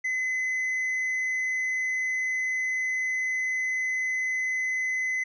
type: tone with tanh clipping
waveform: sine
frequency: 2031 Hz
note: B6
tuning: 48 cents sharp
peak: -26 dBFS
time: 0.04-5.24 s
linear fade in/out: 10 ms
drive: 3 dB
effects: none